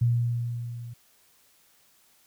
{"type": "tone with level ramp", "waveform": "sine", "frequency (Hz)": 119, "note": "A#2", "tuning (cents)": 36, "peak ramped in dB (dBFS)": [-18, -37], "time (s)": [0.01, 0.94], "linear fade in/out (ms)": 10, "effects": ["white hiss -62 dBFS RMS until 2.26 s"]}